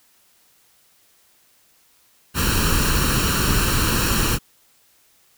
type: noise with comb filter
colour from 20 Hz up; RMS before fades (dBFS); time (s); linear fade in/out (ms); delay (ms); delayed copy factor
pink; -19; 2.34-4.39; 50; 0.71; +0.7
effects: white hiss -58 dBFS RMS until 5.37 s